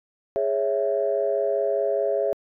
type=chord; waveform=sine; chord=C# minor; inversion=second; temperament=equal; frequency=415.3 / 554.4 / 659.3 Hz; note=G#4 / C#5 / E5; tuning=0 / 0 / 0 cents; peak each=-25 / -24 / -25 dBFS; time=0.36-2.33 s; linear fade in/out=0 ms; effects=tanh soft clip ceiling -11 dBFS